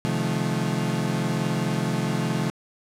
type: chord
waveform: 35% pulse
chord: F dominant seventh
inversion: second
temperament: equal with one note detuned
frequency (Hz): 130.81 / 155.56 / 174.61 / 215.5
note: C3 / Eb3 / F3 / A3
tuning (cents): 0 / 0 / 0 / -36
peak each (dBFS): -27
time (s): 0.05-2.5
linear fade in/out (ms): 0
effects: low-pass 11000 Hz 12 dB/octave